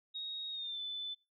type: tone with pitch glide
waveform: sine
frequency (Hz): 3761 to 3509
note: A#7 to A7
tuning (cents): +15 to -5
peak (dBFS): -38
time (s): 0.14-1.15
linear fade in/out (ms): 20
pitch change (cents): -120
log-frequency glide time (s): 0.51-0.8
effects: noise-tail reverb RT60 0.3 s tail -24 dB re dry